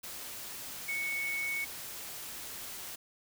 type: tone in noise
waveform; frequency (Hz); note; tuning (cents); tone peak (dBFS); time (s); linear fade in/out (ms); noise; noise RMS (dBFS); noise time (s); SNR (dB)
sine; 2217; C#7; 0; -32; 0.88-1.65; 10; white; -43; 0.03-2.96; +8
effects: none